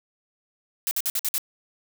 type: noise bursts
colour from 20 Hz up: blue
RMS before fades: -25 dBFS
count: 6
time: 0.87-1.381 s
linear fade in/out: 0 ms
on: 41 ms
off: 53 ms
effects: none